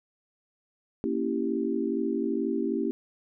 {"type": "chord", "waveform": "sine", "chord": "A# diminished seventh", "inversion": "none", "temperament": "equal", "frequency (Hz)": [233.1, 277.2, 329.6, 392], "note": ["A#3", "C#4", "E4", "G4"], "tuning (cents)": [0, 0, 0, 0], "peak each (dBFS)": -31, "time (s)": [1.04, 2.91], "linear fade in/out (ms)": 0, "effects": []}